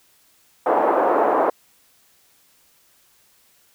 white band-pass noise, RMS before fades -18 dBFS, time 0.66-1.5 s, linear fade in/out 5 ms, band 340 to 960 Hz, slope 24 dB/octave, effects white hiss -58 dBFS RMS until 3.74 s

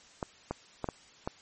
clicks, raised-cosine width 1 ms, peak -18 dBFS, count 5, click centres 0.228 / 0.51 / 0.843 / 0.888 / 1.275 s, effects white hiss -57 dBFS RMS until 1.41 s + MP3 32 kbps

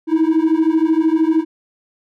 triangle beating tone pair, 314.1 / 327.1 Hz, D#4 / E4, +16 / -13 cents, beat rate 13 Hz, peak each -12 dBFS, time 0.07-1.45 s, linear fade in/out 50 ms, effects tanh soft clip ceiling -7 dBFS

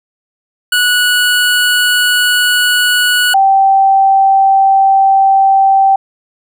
25% pulse / sine tone pair in turn, 1469 / 778.2 Hz, F#6 / G5, -13 / -13 cents, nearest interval major seventh, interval 1100 cents, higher first, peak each -5 dBFS, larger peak neither, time 0.72-3.34 / 3.34-5.96 s, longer neither, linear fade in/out 5 ms, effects none

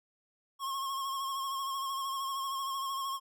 square tone with vibrato, 1084 Hz, C#6, 39 cents flat, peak -34 dBFS, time 0.59-3.2 s, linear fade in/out 50 ms, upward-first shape sine, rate 13 Hz, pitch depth 40 cents each way, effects none

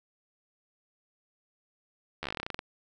slowing click train, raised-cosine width 0.3 ms, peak -18 dBFS, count 15, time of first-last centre 2.23-2.591 s, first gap 12 ms, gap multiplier 1.11, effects none

